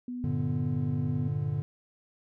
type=tone; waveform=sine; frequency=246.9 Hz; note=B3; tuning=in tune; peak=-33 dBFS; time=0.08-1.28 s; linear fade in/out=2 ms
type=chord; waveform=triangle; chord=G minor; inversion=none; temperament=equal; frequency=98 / 116.54 / 146.83 Hz; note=G2 / Bb2 / D3; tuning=0 / 0 / 0 cents; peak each=-33 / -31 / -28 dBFS; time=0.24-1.62 s; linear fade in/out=0 ms
effects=none